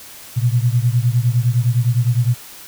sine beating tone pair, 117.2 / 127 Hz, A#2 / B2, +10 / +49 cents, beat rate 9.8 Hz, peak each -15 / -17 dBFS, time 0.36-2.35 s, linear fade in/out 20 ms, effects white hiss -38 dBFS RMS until 2.67 s

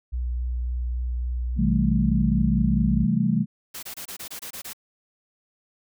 sine tone with vibrato, 61 Hz, B1, 21 cents flat, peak -24 dBFS, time 0.12-3.06 s, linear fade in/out 20 ms, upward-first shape sine, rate 3.6 Hz, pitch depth 14 cents each way
sine chord, A minor seventh, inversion first, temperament equal with one note detuned, 130.81 / 164.81 / 195.21 / 220 Hz, C3 / E3 / G3 / A3, 0 / 0 / -7 / 0 cents, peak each -27 / -25 / -24 / -23 dBFS, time 1.56-3.46 s, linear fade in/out 50 ms
white noise bursts, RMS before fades -36 dBFS, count 9, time 3.74-4.733 s, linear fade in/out 10 ms, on 89 ms, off 24 ms
effects none

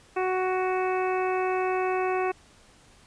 harmonic tone, 371.3 Hz, F#4, 6 cents sharp, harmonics 1 / 2 / 3 / 4 / 5 / 6 / 7, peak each -26 / -29 / -33 / -38 / -40 / -40 / -38 dBFS, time 0.16-2.32 s, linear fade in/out 10 ms, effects pink hiss -56 dBFS RMS until 3.06 s + resampled to 22050 Hz

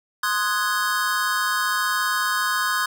square chord, Ab dominant seventh, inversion first, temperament equal, 1046.5 / 1244.5 / 1480 / 1661.2 Hz, C6 / Eb6 / Gb6 / Ab6, 0 / 0 / 0 / 0 cents, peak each -27 dBFS, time 0.23-2.86 s, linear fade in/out 5 ms, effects none

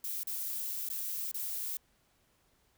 violet noise with dropouts, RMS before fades -37 dBFS, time 0.04-1.77 s, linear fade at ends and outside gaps 2 ms, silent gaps 0.233-0.271 / 0.889-0.9 / 1.315-1.343 s, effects pink hiss -71 dBFS RMS until 2.77 s

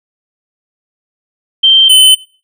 sine / square tone pair in turn, 3136 / 3045 Hz, G7 / F#7, 0 / +49 cents, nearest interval minor second, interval 51 cents, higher first, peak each -3 dBFS, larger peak neither, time 1.63-1.89 / 1.89-2.15 s, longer neither, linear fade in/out 10 ms, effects noise-tail reverb RT60 0.4 s tail -19 dB re dry

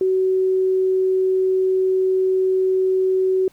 sine tone, 376 Hz, F#4, 28 cents sharp, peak -15 dBFS, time 0.01-3.48 s, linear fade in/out 2 ms, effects pink hiss -56 dBFS RMS until 3.52 s

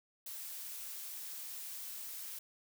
blue noise, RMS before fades -45 dBFS, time 0.26-2.39 s, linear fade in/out 5 ms, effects none

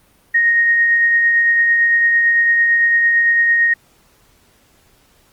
sine tone with tremolo, 1864.7 Hz, A#6, in tune, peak -9 dBFS, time 0.34-3.74 s, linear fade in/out 10 ms, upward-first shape triangle, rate 8.9 Hz, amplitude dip 30%, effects pink hiss -54 dBFS RMS until 5.32 s + Opus 32 kbps

